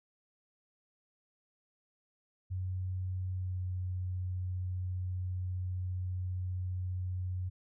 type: tone with pitch glide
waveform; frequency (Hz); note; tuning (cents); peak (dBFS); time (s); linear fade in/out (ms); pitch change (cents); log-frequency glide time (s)
sine; 92.5 to 91.49; F#2 to F#2; 0 to -19; -33; 2.5-7.5; 20; -19; 3.34-3.61
effects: none

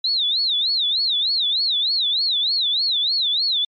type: tone with vibrato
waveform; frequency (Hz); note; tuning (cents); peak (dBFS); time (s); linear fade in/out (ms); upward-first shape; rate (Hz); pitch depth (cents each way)
sine; 3875; B7; -34; -17; 0.04-3.65; 5; sine; 3.3; 220
effects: MP3 96 kbps

